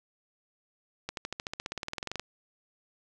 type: accelerating click train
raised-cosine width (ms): 0.2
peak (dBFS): -17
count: 20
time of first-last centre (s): 1.09-2.196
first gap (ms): 82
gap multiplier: 0.96
effects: none